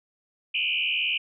sine tone with frequency modulation, 2710 Hz, E7, 47 cents sharp, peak -23 dBFS, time 0.54-1.18 s, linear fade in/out 10 ms, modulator 77.7 Hz, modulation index 4.2, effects none

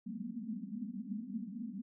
white band-pass noise, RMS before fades -42 dBFS, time 0.06-1.82 s, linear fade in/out 10 ms, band 190 to 250 Hz, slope 96 dB/octave, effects none

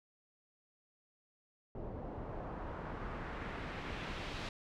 pink noise with low-pass filter sweep, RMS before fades -43 dBFS, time 1.75-4.49 s, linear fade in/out 2 ms, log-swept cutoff 570 to 3900 Hz, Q 1.2, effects none

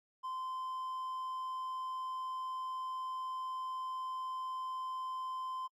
triangle tone, 1034 Hz, C6, 21 cents flat, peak -36 dBFS, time 0.23-5.68 s, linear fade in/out 20 ms, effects noise-tail reverb RT60 0.1 s tail -26 dB re dry

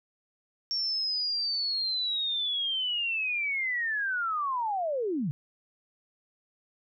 sine linear sweep, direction down, 5510 to 127.8 Hz, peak -27 dBFS, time 0.71-5.31 s, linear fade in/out 0 ms, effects none

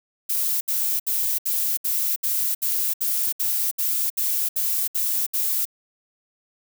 violet noise bursts, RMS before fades -23 dBFS, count 14, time 0.29-5.654 s, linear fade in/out 10 ms, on 320 ms, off 68 ms, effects none

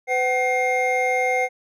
triangle tone cluster, 506 / 756 / 2125 Hz, B4 / F#5 / C7, +42 / +37 / +26 cents, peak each -21 dBFS, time 0.07-1.49 s, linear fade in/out 50 ms, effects none

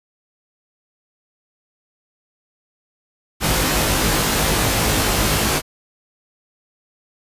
pink noise with comb filter, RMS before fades -18 dBFS, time 3.4-5.62 s, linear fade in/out 50 ms, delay 19 ms, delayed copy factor +0.95, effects resampled to 32000 Hz

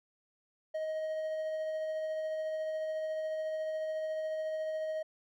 triangle tone with tremolo, 628 Hz, D#5, 16 cents sharp, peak -30 dBFS, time 0.74-5.03 s, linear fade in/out 10 ms, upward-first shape triangle, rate 14 Hz, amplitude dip 25%, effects none

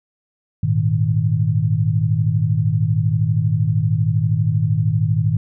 sine chord, Ab suspended second, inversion none, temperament equal, 103.83 / 116.54 / 155.56 Hz, Ab2 / Bb2 / Eb3, 0 / 0 / 0 cents, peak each -19 dBFS, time 0.63-5.37 s, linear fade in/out 5 ms, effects none

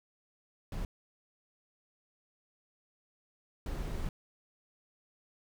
brown noise bursts at uneven times, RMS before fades -36 dBFS, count 2, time 0.72-0.85 / 3.66-4.09 s, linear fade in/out 2 ms, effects none

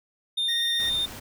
triangle tone with vibrato, 3628 Hz, A#7, 48 cents flat, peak -22 dBFS, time 0.37-1.06 s, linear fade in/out 10 ms, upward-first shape sine, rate 16 Hz, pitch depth 10 cents each way
square tone, 1864.7 Hz, A#6, in tune, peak -32 dBFS, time 0.48-0.9 s, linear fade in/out 10 ms
pink noise, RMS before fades -40 dBFS, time 0.79-1.2 s, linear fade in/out 10 ms
effects none

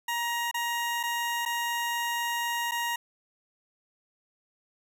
20% pulse tone with dropouts, 944 Hz, A#5, 22 cents sharp, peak -23 dBFS, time 0.08-2.96 s, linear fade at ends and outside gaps 5 ms, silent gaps 0.513-0.542 / 1.031-1.035 / 1.453-1.459 / 2.712-2.718 s, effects none

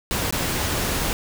pink noise with dropouts, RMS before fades -24 dBFS, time 0.11-1.13 s, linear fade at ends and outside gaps 0 ms, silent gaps 0.308-0.325 s, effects none

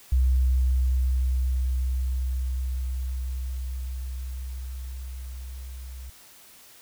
sine tone with level ramp, 63.9 Hz, C2, 40 cents flat, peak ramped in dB -17 to -36 dBFS, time 0.12-6.1 s, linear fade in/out 5 ms, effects white hiss -51 dBFS RMS until 6.81 s

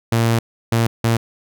sawtooth tone bursts at uneven times, 115.1 Hz, A#2, 22 cents flat, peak -10 dBFS, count 3, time 0.12-0.39 / 0.72-0.87 / 1.04-1.17 s, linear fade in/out 5 ms, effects none

